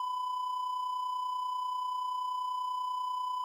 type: tone with amplitude modulation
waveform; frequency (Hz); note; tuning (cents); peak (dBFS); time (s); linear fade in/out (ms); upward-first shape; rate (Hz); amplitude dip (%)
triangle; 1002; B5; +25; -28; 0-3.44; 2; sine; 30.3; 45
effects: 11-bit